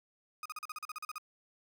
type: tone bursts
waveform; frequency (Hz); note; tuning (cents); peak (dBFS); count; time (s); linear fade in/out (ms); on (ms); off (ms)
35% pulse; 1244.5; D#6; 0; -37; 12; 0.43-1.182; 2; 26; 40
effects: none